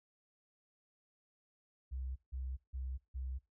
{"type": "tone bursts", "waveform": "sine", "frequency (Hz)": 64.8, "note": "C2", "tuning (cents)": -16, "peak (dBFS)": -38, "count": 4, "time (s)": [1.91, 3.39], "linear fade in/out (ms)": 20, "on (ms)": 250, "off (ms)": 160, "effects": ["noise-tail reverb RT60 0.3 s tail -24 dB re dry"]}